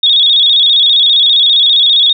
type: tone with vibrato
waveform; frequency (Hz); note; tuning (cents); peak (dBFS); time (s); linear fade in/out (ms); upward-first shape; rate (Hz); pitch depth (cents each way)
sine; 3534; A7; +7; -5; 0.03-2.13; 5; square; 15; 76
effects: none